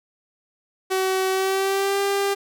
sawtooth tone with pitch glide, 378.2 to 397.9 Hz, F#4 to G4, +38 to +26 cents, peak -16 dBFS, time 0.9-2.35 s, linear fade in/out 20 ms, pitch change +88 cents, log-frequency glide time 1.29-2 s, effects none

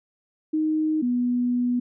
sine tone pair in turn, 311.1 / 245.1 Hz, D#4 / B3, 0 / -13 cents, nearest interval major third, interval 413 cents, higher first, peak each -20 dBFS, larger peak neither, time 0.53-1.02 / 1.02-1.8 s, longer second, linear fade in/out 10 ms, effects none

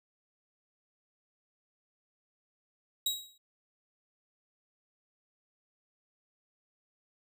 sawtooth tone with exponential decay, 3829 Hz, A#7, 46 cents sharp, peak -23 dBFS, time 3.06-3.38 s, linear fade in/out 5 ms, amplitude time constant 68 ms, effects none

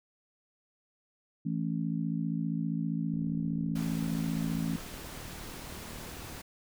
harmonic tone, 55.1 Hz, A1, 3 cents sharp, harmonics 3 / 4 / 5, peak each -32 / -34 / -36 dBFS, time 1.45-4.77 s, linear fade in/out 10 ms
click train, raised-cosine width 3 ms, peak -36 dBFS, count 125, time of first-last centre 3.14-6.378 s, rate 38.3 Hz
pink noise, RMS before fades -44 dBFS, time 3.75-6.42 s, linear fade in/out 10 ms
effects none

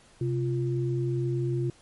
sine tone pair together, 130.1 / 347.3 Hz, C3 / F4, -9 / -10 cents, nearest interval octave + perfect fourth, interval 1699 cents, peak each -26 / -30 dBFS, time 0.21-1.7 s, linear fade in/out 2 ms, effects pink hiss -57 dBFS RMS until 1.81 s + MP3 48 kbps

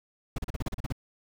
brown noise bursts, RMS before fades -30 dBFS, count 10, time 0.36-0.924 s, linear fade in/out 5 ms, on 24 ms, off 36 ms, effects none

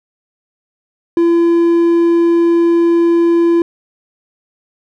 triangle tone, 338.9 Hz, E4, 48 cents sharp, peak -6 dBFS, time 1.17-3.62 s, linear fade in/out 2 ms, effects none

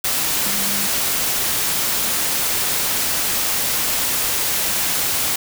sine tone in noise, 200.1 Hz, G3, 36 cents sharp, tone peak -30 dBFS, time 0.46-0.87 s, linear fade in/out 5 ms, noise white, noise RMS -20 dBFS, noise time 0.04-5.36 s, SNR -13 dB, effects none

